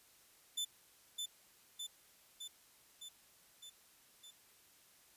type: tone with echo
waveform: sawtooth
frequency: 3520 Hz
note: A7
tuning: in tune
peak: -33 dBFS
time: 0.57-0.65 s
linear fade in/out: 10 ms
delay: 610 ms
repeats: 6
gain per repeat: -3 dB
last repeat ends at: 4.31 s
effects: white hiss -66 dBFS RMS until 5.16 s + resampled to 32000 Hz